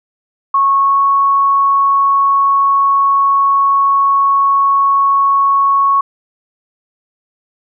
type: tone with pitch glide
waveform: sine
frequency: 1100 to 1106.4 Hz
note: C#6 to C#6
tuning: -14 to -4 cents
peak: -8 dBFS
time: 0.54-6.01 s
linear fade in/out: 5 ms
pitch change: +10 cents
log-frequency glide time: 0.79-1.01 s
effects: none